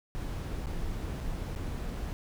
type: noise with dropouts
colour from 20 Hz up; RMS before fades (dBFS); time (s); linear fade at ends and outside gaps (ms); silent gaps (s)
brown; -35; 0.15-2.13; 0; 0.659-0.668 / 1.202-1.208 / 1.551-1.561 / 1.944-1.948
effects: none